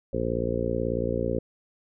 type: harmonic tone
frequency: 58.27 Hz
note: A#1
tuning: in tune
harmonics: 1 / 2 / 3 / 4 / 5 / 6 / 7 / 8 / 9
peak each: -34 / -33 / -36 / -33 / -36 / -35 / -33 / -32 / -31 dBFS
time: 0.13-1.39 s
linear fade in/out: 5 ms
effects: none